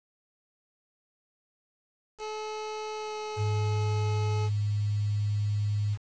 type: tone with pitch glide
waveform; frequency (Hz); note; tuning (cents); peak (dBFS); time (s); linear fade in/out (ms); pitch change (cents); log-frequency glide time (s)
25% pulse; 430 to 427.3; A4 to G#4; -40 to +49; -30; 2.18-4.5; 50; -11; 2.95-3.15
type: tone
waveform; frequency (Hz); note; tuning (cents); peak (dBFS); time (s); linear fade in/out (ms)
sine; 103.83; G#2; 0; -25; 3.36-5.98; 50
effects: resampled to 16000 Hz + 8-bit